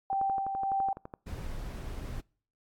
sine tone with tremolo, 781 Hz, G5, 7 cents flat, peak -26 dBFS, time 0.1-0.93 s, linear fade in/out 2 ms, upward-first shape sine, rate 1.8 Hz, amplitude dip 45%
click train, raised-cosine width 1 ms, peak -27 dBFS, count 13, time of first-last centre 0.13-1.138 s, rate 11.9 Hz
brown noise, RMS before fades -38 dBFS, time 1.26-2.21 s, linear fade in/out 10 ms
effects noise-tail reverb RT60 0.5 s tail -26 dB re dry + AAC 64 kbps

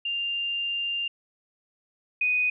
sine tone pair in turn, 2794 / 2489 Hz, F7 / D#7, 0 / 0 cents, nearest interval major second, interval 200 cents, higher first, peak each -26 / -21 dBFS, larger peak second, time 0.05-1.08 / 2.21-2.5 s, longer first, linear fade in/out 5 ms, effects none

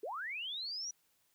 sine linear sweep, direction up, 369.5 to 5920 Hz, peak -38 dBFS, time 0.03-0.91 s, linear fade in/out 5 ms, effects white hiss -74 dBFS RMS until 1.34 s

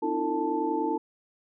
sine tone cluster, 262.1 / 308.2 / 338.4 / 451.4 / 879 Hz, C4 / D#4 / E4 / A4 / A5, +3 / -16 / +45 / +44 / -2 cents, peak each -37 / -30 / -31 / -32 / -30 dBFS, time 0.02-0.98 s, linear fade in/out 10 ms, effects none

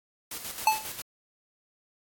white noise with tremolo, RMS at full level -36 dBFS, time 0.31-1.02 s, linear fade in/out 5 ms, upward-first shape square, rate 7.4 Hz, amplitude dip 50%
square tone with exponential decay, 871 Hz, A5, 18 cents flat, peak -16 dBFS, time 0.67-0.88 s, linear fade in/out 2 ms, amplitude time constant 44 ms
effects AAC 64 kbps

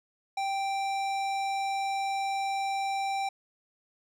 sine tone with hard clipping, 784 Hz, G5, in tune, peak -30 dBFS, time 0.37-3.29 s, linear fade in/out 5 ms, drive 15 dB, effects none

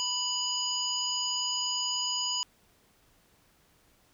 harmonic tone with a mistuned harmonic, 987.8 Hz, B5, in tune, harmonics 1 / 3 / 5 / 7, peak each -38 / -32 / -33 / -35 dBFS, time 0-2.43 s, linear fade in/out 0 ms, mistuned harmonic 7, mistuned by -37 cents, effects pink hiss -65 dBFS RMS until 4.13 s

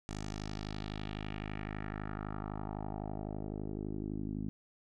10% pulse tone with low-pass filter sweep, 51.91 Hz, G#1, in tune, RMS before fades -40 dBFS, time 0.09-4.49 s, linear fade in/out 0 ms, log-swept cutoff 7300 to 240 Hz, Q 2.3, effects none

